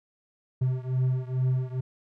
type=beating tone pair; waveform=triangle; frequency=127.6 / 129.9 Hz; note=C3 / C3; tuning=-43 / -12 cents; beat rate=2.3 Hz; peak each=-24 / -26 dBFS; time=0.61-1.81 s; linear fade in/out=10 ms; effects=none